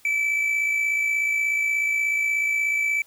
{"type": "tone with amplitude modulation", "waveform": "triangle", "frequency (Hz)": 2312, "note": "D7", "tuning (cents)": -28, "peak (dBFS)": -17, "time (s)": [0.05, 3.02], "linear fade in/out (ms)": 2, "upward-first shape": "sine", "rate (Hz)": 56.6, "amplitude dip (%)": 40, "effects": ["white hiss -56 dBFS RMS until 3.06 s"]}